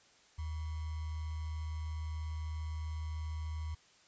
sine tone with sample-and-hold, 78.5 Hz, D#2, 16 cents sharp, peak -36 dBFS, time 0.38-3.75 s, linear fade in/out 10 ms, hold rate 1050 Hz, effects white hiss -64 dBFS RMS until 4.07 s + resampled to 16000 Hz

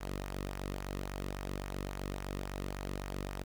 sawtooth tone with flanger, 47.87 Hz, G1, 40 cents flat, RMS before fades -40 dBFS, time 0-3.44 s, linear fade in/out 20 ms, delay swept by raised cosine 0.23 to 1.33 ms, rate 3.6 Hz, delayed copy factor -0.5, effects 10-bit

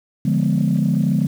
sine chord, D diminished seventh, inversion none, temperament equal, 146.83 / 174.61 / 207.7 / 246.9 Hz, D3 / F3 / Ab3 / Cb4, 0 / 0 / 0 / 0 cents, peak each -19 / -19 / -19 / -22 dBFS, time 0.25-1.27 s, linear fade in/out 5 ms, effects tanh soft clip ceiling -8 dBFS + 7-bit

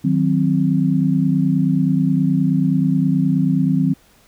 sine chord, C diminished, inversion first, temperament equal, 155.56 / 185 / 261.6 Hz, Eb3 / Gb3 / C4, 0 / 0 / 0 cents, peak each -18 / -18 / -18 dBFS, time 0.04-3.94 s, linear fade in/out 10 ms, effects pink hiss -53 dBFS RMS until 4.27 s

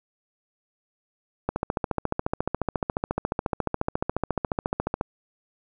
click train, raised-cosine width 1 ms, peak -10 dBFS, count 51, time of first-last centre 1.49-5.011 s, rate 14.2 Hz, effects none

